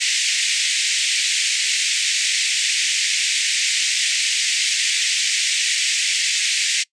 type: band-pass noise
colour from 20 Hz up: pink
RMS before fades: -20 dBFS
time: 0-6.84 s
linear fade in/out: 20 ms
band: 2000 to 8600 Hz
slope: 48 dB/octave
effects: noise-tail reverb RT60 0.1 s tail -23 dB re dry + resampled to 22050 Hz